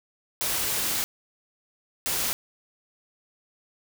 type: noise bursts at uneven times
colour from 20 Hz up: white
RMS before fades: -27 dBFS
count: 2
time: 0.41-1.04 / 2.06-2.33 s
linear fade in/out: 0 ms
effects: none